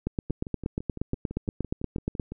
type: two click trains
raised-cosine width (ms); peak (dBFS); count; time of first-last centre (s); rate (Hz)
3; -23 / -14; 13 / 19; 0.3-2.32 / 0.07-2.198; 5.94 / 8.46
effects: none

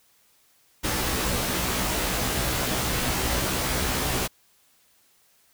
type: noise with comb filter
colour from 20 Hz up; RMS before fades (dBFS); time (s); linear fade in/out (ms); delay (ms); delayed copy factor
pink; -26; 0.83-4.28; 20; 16; +0.95
effects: white hiss -62 dBFS RMS until 5.53 s

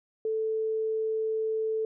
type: tone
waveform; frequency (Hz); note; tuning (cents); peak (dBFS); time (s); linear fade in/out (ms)
sine; 440; A4; 0; -26; 0.25-1.85; 2
effects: none

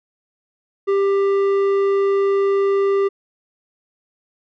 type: tone with low-pass filter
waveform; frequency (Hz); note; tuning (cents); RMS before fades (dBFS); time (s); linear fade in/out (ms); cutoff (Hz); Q
square; 395.2; G4; +14; -17; 0.87-3.09; 20; 1400; 0.55
effects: none

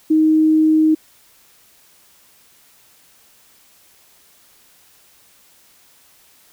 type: tone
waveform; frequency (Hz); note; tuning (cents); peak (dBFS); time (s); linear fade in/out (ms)
sine; 313.2; D#4; +11; -10; 0.1-0.95; 10
effects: white hiss -52 dBFS RMS until 6.52 s

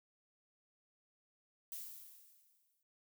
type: noise with exponential decay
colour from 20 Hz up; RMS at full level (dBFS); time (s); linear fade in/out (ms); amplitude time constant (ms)
violet; -44; 1.72-2.83; 2; 240
effects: none

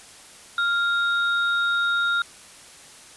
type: tone pair together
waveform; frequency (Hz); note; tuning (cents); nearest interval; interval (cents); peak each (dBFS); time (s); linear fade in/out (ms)
sine; 1396.9 / 3729; F6 / A#7; 0 / 0; octave + perfect fourth; 1700; -20 / -28; 0.58-2.22; 2
effects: white hiss -46 dBFS RMS until 3.16 s + resampled to 24000 Hz

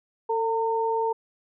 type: tone pair together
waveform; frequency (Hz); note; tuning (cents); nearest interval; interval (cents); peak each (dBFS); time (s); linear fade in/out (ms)
sine; 448.8 / 911.4; A4 / A#5; +34 / -39; octave; 1227; -25; 0.29-1.13; 10
effects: none

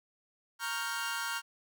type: chord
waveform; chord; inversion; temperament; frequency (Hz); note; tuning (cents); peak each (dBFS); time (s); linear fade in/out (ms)
sawtooth; G half-diminished seventh; first; equal; 932.3 / 1108.7 / 1396.9 / 1568; Bb5 / Db6 / F6 / G6; 0 / 0 / 0 / 0; -36 / -39 / -33 / -36; 0.59-1.42; 50
effects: none

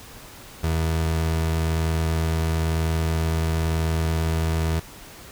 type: tone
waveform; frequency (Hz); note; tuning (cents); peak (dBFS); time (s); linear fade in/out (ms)
30% pulse; 81; E2; -30; -18; 0.63-4.8; 10
effects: pink hiss -43 dBFS RMS until 5.31 s

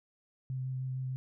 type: tone with vibrato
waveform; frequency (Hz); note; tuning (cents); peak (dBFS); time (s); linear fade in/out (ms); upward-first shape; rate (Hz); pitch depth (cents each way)
sine; 130; C3; -11; -33; 0.5-1.16; 0; square; 6.5; 9
effects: none

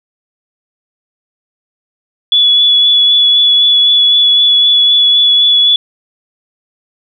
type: tone with vibrato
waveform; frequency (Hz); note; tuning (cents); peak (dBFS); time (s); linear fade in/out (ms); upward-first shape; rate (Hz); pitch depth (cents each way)
sine; 3414; G#7; +47; -5; 2.32-5.76; 2; sine; 3.9; 13
effects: none

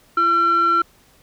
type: tone pair together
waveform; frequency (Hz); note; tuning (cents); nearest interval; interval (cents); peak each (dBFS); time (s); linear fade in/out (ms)
sine; 339.3 / 1357.2; F4 / F6; -50 / -50; 2 octaves; 2400; -23 / -12; 0.17-0.82; 5
effects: tanh soft clip ceiling -11 dBFS + pink hiss -54 dBFS RMS until 1.22 s

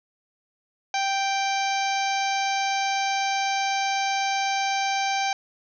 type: harmonic tone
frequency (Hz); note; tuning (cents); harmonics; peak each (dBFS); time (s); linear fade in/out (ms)
784; G5; 0; 1 / 2 / 3 / 4 / 5 / 6 / 7 / 8; -24 / -33 / -30 / -36 / -36 / -38 / -38 / -36; 0.94-5.33; 2
effects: none

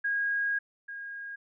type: tone pair in turn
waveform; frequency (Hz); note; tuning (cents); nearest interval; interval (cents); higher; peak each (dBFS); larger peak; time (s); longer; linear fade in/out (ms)
sine; 1637 / 1630.4; G#6 / G#6; -25 / -32; unison; 7; first; -26 / -37; first; 0.04-0.59 / 0.88-1.36; first; 10
effects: none

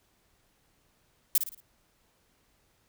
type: noise with echo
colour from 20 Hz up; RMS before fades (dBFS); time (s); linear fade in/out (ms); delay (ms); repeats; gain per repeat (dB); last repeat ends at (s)
violet; -22; 1.35-1.38; 2; 56; 4; -8; 1.604
effects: pink hiss -69 dBFS RMS until 2.88 s

